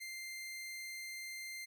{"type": "tone", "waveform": "sawtooth", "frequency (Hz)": 2093, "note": "C7", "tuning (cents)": 0, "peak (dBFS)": -40, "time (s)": [0, 1.66], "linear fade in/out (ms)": 20, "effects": []}